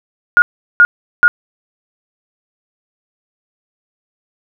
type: tone bursts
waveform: sine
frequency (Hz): 1431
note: F6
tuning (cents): +42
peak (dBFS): -3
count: 3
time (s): 0.37-1.28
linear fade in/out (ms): 0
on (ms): 50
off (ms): 380
effects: none